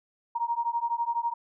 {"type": "beating tone pair", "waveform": "sine", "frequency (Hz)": [932.3, 944.3], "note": ["A#5", "A#5"], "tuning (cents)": [0, 22], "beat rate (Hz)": 12, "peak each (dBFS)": [-29, -29], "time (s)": [0.35, 1.34], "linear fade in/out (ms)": 10, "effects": []}